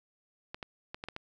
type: clicks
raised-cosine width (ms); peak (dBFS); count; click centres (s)
0.3; -23; 6; 0.545 / 0.628 / 0.945 / 1.039 / 1.086 / 1.164
effects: none